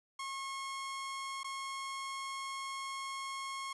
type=tone with dropouts; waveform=sawtooth; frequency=1085 Hz; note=C#6; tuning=37 cents flat; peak=-35 dBFS; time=0.19-3.73 s; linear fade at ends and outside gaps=5 ms; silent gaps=1.433-1.443 s; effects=resampled to 24000 Hz + 11-bit